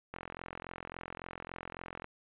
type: click train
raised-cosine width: 0.5 ms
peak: -26 dBFS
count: 84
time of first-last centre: 0.14-2.044 s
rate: 43.6 Hz
effects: resampled to 8000 Hz